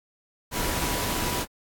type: tone in noise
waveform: sine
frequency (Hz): 977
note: B5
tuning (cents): -19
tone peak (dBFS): -36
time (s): 0.51-1.46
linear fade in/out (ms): 50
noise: pink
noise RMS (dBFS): -28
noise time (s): 0.51-1.46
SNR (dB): -11
effects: AAC 64 kbps